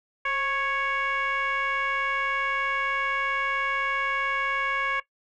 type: tone with frequency modulation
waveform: sine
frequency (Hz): 1661.2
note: G#6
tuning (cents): 0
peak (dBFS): -23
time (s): 0.25-5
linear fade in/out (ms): 5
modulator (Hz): 563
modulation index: 1.4
effects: noise-tail reverb RT60 0.1 s tail -17 dB re dry + tanh soft clip ceiling -19 dBFS